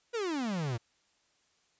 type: exponential sweep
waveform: 45% pulse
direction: down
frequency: 494.3 to 110 Hz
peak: -31 dBFS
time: 0.13-0.78 s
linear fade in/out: 20 ms
effects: white hiss -71 dBFS RMS until 1.79 s + resampled to 16000 Hz